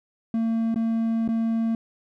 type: tone with dropouts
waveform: triangle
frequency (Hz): 226.7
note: A#3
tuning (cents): -48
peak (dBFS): -19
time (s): 0.34-1.75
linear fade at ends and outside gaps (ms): 2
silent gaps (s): 0.744-0.759 / 1.278-1.288
effects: none